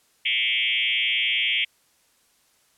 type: tone with frequency modulation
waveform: sine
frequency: 2715 Hz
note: F7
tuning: 50 cents flat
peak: -20 dBFS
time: 0.25-1.65 s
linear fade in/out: 10 ms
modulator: 120 Hz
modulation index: 5.2
effects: white hiss -63 dBFS RMS until 2.77 s + low-pass 12000 Hz 12 dB/octave